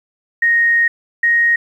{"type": "tone pair in turn", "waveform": "sine", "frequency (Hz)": [1864.7, 1871.8], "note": ["A#6", "A#6"], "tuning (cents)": [0, 7], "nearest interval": "unison", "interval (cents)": 7, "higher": "second", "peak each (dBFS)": -10, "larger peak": "neither", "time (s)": [[0.42, 0.88], [1.23, 1.56]], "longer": "first", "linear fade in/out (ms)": 5, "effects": ["8-bit"]}